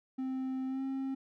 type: tone with pitch glide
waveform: triangle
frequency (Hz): 261.6 to 267.6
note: C4 to C4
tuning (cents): 0 to +39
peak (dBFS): -31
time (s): 0.18-1.15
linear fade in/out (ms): 10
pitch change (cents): +39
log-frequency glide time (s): 0.67-0.82
effects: none